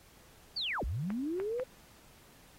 sine linear two-way sweep, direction down then up, 4769 to 43.39 to 526 Hz, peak -32 dBFS, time 0.56-1.64 s, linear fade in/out 10 ms, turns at 0.84 s
clicks, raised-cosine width 0.5 ms, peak -28 dBFS, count 3, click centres 1.104 / 1.4 / 1.598 s
effects pink hiss -60 dBFS RMS until 2.58 s + AAC 48 kbps

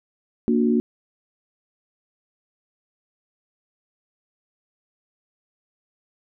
sine chord, Bb augmented, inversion none, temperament just, 233.1 / 291.4 / 364.2 Hz, Bb3 / D4 / F#4, 0 / -13 / -27 cents, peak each -18 / -24 / -23 dBFS, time 0.48-0.8 s, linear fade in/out 0 ms, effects none

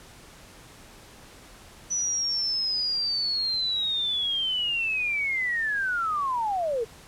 sine linear sweep, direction down, 5960 to 430 Hz, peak -24 dBFS, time 1.9-6.85 s, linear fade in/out 20 ms, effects pink hiss -49 dBFS RMS until 7.07 s + low-pass 11000 Hz 12 dB/octave

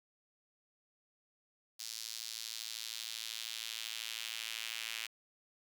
sawtooth tone with high-pass filter sweep, 112.8 Hz, A2, 44 cents sharp, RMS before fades -43 dBFS, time 1.79-5.07 s, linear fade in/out 10 ms, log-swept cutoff 4800 to 2600 Hz, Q 1.9, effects none

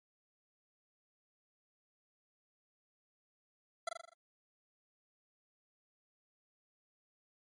25% pulse tone with echo, 674 Hz, E5, 38 cents sharp, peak -30 dBFS, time 3.87-3.89 s, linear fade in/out 5 ms, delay 41 ms, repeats 6, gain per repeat -4 dB, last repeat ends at 4.136 s, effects MP3 48 kbps

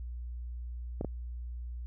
clicks, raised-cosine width 2 ms, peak -20 dBFS, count 2, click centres 1.011 / 1.047 s, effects added 60 Hz sine -37 dBFS peak until 1.86 s

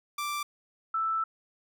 sawtooth / sine tone pair in turn, 1174.7 / 1321.3 Hz, D6 / E6, 0 / +4 cents, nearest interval major second, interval 204 cents, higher second, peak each -27 / -26 dBFS, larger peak second, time 0.18-0.43 / 0.94-1.24 s, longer second, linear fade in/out 5 ms, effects none

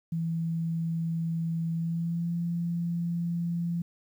sine tone with pitch glide, 165 to 170.72 Hz, E3 to F3, +2 to -39 cents, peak -27 dBFS, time 0.12-3.82 s, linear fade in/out 5 ms, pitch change +59 cents, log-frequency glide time 1.74-2.32 s, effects 10-bit

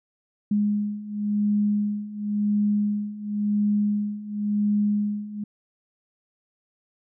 sine beating tone pair, 206.7 / 207.64 Hz, G#3 / G#3, -8 / 0 cents, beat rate 0.94 Hz, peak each -26 / -23 dBFS, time 0.51-5.44 s, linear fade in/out 5 ms, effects none

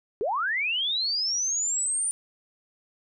sine linear sweep, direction up, 370 to 9230 Hz, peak -24 dBFS, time 0.21-2.11 s, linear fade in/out 0 ms, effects none

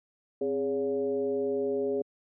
sine tone with frequency modulation, 412.7 Hz, G#4, 11 cents flat, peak -26 dBFS, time 0.41-2.02 s, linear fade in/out 5 ms, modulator 150 Hz, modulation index 0.84, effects high-pass 150 Hz 12 dB/octave

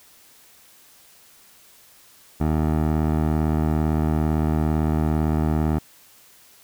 15% pulse tone with low-pass filter, 77.78 Hz, D#2, in tune, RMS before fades -21 dBFS, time 2.4-5.79 s, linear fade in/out 10 ms, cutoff 1100 Hz, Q 0.66, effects white hiss -52 dBFS RMS until 6.63 s

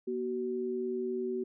sine tone pair together, 240 / 376.4 Hz, B3 / F#4, -49 / +30 cents, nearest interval minor sixth, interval 779 cents, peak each -37 / -32 dBFS, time 0.07-1.44 s, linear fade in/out 10 ms, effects none

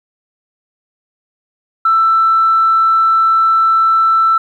sine tone, 1329 Hz, E6, 14 cents sharp, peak -7 dBFS, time 1.85-4.38 s, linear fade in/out 5 ms, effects tanh soft clip ceiling -3 dBFS + 8-bit

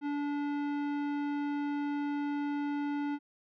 sine tone with tanh clipping, 289 Hz, D4, 28 cents flat, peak -33 dBFS, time 0.01-3.19 s, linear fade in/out 50 ms, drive 16 dB, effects none

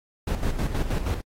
brown noise with tremolo, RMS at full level -23 dBFS, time 0.27-1.21 s, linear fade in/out 5 ms, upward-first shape square, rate 6.3 Hz, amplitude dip 60%, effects AAC 48 kbps

